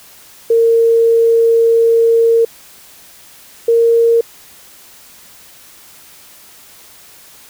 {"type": "tone pair in turn", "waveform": "sine", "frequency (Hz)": [459.3, 463], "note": ["A#4", "A#4"], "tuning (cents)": [-26, -12], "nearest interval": "unison", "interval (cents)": 14, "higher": "second", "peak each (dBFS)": -7, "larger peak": "neither", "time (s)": [[0.5, 2.45], [3.68, 4.21]], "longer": "first", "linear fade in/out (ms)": 5, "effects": ["white hiss -41 dBFS RMS until 7.49 s"]}